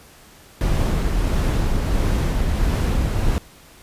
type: noise with tremolo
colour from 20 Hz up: brown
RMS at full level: -18 dBFS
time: 0.61-3.38 s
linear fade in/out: 0 ms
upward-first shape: sine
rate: 1.5 Hz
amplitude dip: 25%
effects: pink hiss -47 dBFS RMS until 3.82 s + resampled to 32000 Hz